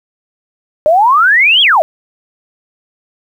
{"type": "exponential two-way sweep", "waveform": "sine", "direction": "up then down", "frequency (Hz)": [589, 3407, 589], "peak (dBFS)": -5, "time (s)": [0.86, 1.82], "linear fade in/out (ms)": 0, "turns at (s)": 1.62, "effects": ["7-bit"]}